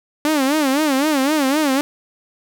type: tone with vibrato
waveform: sawtooth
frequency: 286.6 Hz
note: D4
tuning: 42 cents flat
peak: -11 dBFS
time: 0.25-1.81 s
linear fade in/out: 0 ms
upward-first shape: sine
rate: 3.9 Hz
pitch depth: 160 cents each way
effects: none